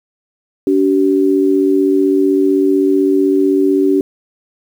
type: tone pair together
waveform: sine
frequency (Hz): 286.3 / 382.1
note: D4 / G4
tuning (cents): -44 / -44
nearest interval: perfect fourth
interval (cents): 500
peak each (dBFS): -12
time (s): 0.67-4.01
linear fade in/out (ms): 2
effects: 7-bit